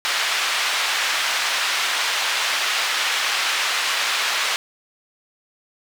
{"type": "band-pass noise", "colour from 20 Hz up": "white", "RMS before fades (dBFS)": -22, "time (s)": [0.05, 4.56], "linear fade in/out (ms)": 0, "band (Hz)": [960, 3600], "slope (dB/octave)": 12, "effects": []}